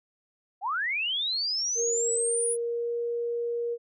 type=linear sweep; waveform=sine; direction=up; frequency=698.5 to 10000 Hz; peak=-26 dBFS; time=0.61-2.57 s; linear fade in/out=50 ms
type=tone with pitch glide; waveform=sine; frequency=466.2 to 472.2 Hz; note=A#4 to A#4; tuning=0 to +22 cents; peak=-27 dBFS; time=1.75-3.78 s; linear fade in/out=50 ms; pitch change=+22 cents; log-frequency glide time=2.12-2.93 s
effects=none